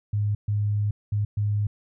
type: tone bursts at uneven times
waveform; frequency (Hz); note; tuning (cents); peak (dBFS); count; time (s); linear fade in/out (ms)
sine; 103.83; G#2; 0; -21; 4; 0.13-0.35 / 0.48-0.91 / 1.12-1.25 / 1.37-1.67; 5
effects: none